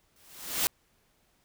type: noise with exponential growth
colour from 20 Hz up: white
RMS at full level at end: -24 dBFS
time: 0.16-0.67 s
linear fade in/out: 0 ms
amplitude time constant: 110 ms
effects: pink hiss -69 dBFS RMS until 1.44 s